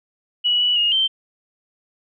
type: tone with pitch steps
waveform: sine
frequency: 2930 / 2948 / 2858 / 3121 Hz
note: F#7 / F#7 / F7 / G7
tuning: -18 / -7 / +39 / -8 cents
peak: -15 dBFS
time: 0.44-1.08 s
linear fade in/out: 20 ms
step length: 160 ms
effects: none